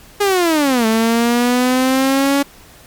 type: linear two-way sweep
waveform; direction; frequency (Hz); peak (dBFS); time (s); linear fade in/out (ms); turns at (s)
sawtooth; down then up; 415.3 to 220 to 282.4; -8; 0.2-2.43; 10; 0.86
effects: pink hiss -43 dBFS RMS until 2.86 s + MP3 96 kbps